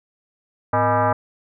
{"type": "tone with frequency modulation", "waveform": "sine", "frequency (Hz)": 107.3, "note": "A2", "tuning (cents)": -43, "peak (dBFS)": -15, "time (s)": [0.73, 1.13], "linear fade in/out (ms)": 5, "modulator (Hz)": 363, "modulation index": 3.3, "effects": []}